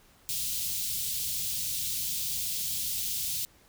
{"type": "band-stop noise", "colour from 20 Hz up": "white", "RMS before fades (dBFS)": -32, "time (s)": [0.29, 3.45], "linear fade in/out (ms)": 0, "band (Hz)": [170, 3100], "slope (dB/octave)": 24, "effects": ["pink hiss -60 dBFS RMS until 3.68 s"]}